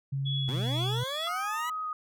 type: tone with pitch glide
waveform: sine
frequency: 137.2 to 125.09 Hz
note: C#3 to B2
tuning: -17 to +23 cents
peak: -28 dBFS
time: 0.12-1.04 s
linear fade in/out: 10 ms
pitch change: -160 cents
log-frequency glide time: 0.4-0.59 s
type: tone with tremolo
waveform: sine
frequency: 3376 Hz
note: G#7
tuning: 28 cents sharp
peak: -31 dBFS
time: 0.25-1.29 s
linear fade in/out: 20 ms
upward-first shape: triangle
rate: 2.2 Hz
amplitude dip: 50%
type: linear sweep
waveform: 20% pulse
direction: up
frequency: 104.7 to 993 Hz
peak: -29 dBFS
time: 0.48-1.7 s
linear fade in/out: 5 ms
type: tone with vibrato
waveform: sine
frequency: 1252 Hz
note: D#6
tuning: 10 cents sharp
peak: -31 dBFS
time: 1.27-1.93 s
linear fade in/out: 2 ms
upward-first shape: square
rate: 2.6 Hz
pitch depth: 9 cents each way
effects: none